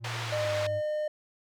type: tone with pitch glide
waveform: triangle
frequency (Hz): 116.5 to 102.6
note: A#2 to G#2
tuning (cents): -1 to -21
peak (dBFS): -33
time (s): 0-0.82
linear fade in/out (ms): 50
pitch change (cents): -220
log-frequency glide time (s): 0.2-0.52
type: band-pass noise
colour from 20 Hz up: pink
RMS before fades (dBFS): -37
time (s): 0.04-0.67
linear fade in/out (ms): 5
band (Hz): 800 to 4200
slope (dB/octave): 12
type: tone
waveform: triangle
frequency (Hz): 607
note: D#5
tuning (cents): -43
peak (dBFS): -26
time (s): 0.32-1.08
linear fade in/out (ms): 5
effects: none